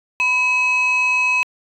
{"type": "tone pair together", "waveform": "sine", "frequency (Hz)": [994.8, 2558], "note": ["B5", "D#7"], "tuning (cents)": [12, 47], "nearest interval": "octave + major third", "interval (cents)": 1635, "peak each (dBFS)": [-20, -13], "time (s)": [0.2, 1.43], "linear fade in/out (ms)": 0, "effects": ["tanh soft clip ceiling -12 dBFS"]}